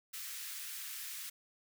white high-pass noise, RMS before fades -44 dBFS, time 0.13-1.3 s, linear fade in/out 10 ms, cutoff 1400 Hz, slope 24 dB/octave, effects none

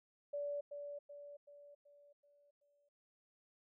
sine tone with echo, 577 Hz, D5, 31 cents flat, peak -38 dBFS, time 0.33-0.61 s, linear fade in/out 10 ms, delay 380 ms, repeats 6, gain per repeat -6 dB, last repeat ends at 2.89 s, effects none

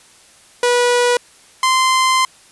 sawtooth tone pair in turn, 487.2 / 1039.5 Hz, B4 / C6, -24 / -12 cents, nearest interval octave + minor second, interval 1312 cents, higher second, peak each -8 dBFS, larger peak neither, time 0.63-1.17 / 1.63-2.25 s, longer second, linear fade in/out 2 ms, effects white hiss -47 dBFS RMS until 2.51 s + resampled to 24000 Hz

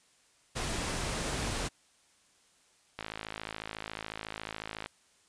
pink noise, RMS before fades -34 dBFS, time 0.55-1.69 s, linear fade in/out 20 ms
click train, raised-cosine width 0.3 ms, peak -21 dBFS, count 102, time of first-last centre 2.99-4.86 s, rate 54 Hz
effects white hiss -66 dBFS RMS until 5.28 s + resampled to 22050 Hz

